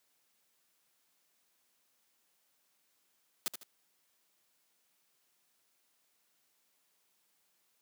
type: noise with echo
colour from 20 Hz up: white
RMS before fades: -33 dBFS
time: 3.46-3.48 s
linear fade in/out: 0 ms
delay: 76 ms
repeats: 2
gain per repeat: -9 dB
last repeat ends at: 3.632 s
effects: white hiss -75 dBFS RMS until 7.81 s + high-pass 150 Hz 12 dB/octave